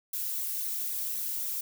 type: noise with flanger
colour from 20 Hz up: violet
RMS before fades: -33 dBFS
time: 0.13-1.61 s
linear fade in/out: 5 ms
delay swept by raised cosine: 0.49 to 2.69 ms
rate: 3.8 Hz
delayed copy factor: +0.8
effects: none